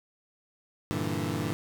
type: chord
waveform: 20% pulse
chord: E half-diminished seventh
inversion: first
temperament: equal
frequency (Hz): 98 / 116.54 / 146.83 / 164.81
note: G2 / Bb2 / D3 / E3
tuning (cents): 0 / 0 / 0 / 0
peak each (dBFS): -30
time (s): 0.91-1.53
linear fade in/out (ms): 0
effects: none